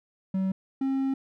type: tone pair in turn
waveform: triangle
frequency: 190.4 / 268.6 Hz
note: F#3 / C4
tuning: +50 / +46 cents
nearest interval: tritone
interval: 596 cents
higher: second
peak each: -22 dBFS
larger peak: neither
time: 0.34-0.52 / 0.81-1.14 s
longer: second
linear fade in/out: 5 ms
effects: none